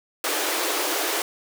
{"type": "high-pass noise", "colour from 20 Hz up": "pink", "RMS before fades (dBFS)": -25, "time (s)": [0.24, 1.22], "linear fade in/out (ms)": 2, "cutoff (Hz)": 300, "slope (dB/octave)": 96, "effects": []}